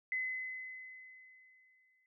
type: tone with exponential decay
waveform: sine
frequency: 2032 Hz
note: B6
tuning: 49 cents sharp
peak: -32 dBFS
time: 0.12-2.06 s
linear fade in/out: 1 ms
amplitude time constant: 420 ms
effects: none